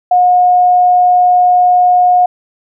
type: tone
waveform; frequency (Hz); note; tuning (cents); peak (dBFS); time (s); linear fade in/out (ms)
sine; 721; F#5; -45; -5; 0.11-2.26; 5
effects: none